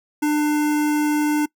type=tone with notch filter; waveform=square; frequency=299 Hz; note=D4; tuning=31 cents sharp; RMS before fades=-19 dBFS; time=0.22-1.46 s; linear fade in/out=10 ms; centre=3900 Hz; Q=1.3; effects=noise-tail reverb RT60 0.1 s tail -23 dB re dry